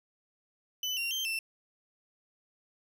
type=tone with pitch steps; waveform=35% pulse; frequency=3004 / 2758 / 3142 / 2675 Hz; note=F#7 / F7 / G7 / E7; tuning=+26 / -22 / +3 / +25 cents; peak=-29 dBFS; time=0.83-1.39 s; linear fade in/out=2 ms; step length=140 ms; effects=none